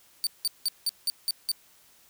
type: tone bursts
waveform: sawtooth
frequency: 4594 Hz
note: D8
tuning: 39 cents flat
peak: -21 dBFS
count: 7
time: 0.24-1.516 s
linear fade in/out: 0 ms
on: 28 ms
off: 180 ms
effects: white hiss -59 dBFS RMS until 2.09 s